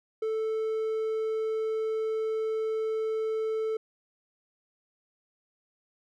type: tone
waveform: triangle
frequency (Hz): 440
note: A4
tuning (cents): 0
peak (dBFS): -25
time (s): 0.22-3.77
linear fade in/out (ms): 5
effects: none